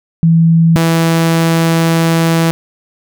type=tone pair in turn; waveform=sine / sawtooth; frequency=164.81 / 164.81 Hz; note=E3 / E3; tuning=0 / 0 cents; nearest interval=unison; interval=0 cents; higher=neither; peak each=-5 dBFS; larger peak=neither; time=0.23-0.76 / 0.76-2.51 s; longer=second; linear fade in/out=0 ms; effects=none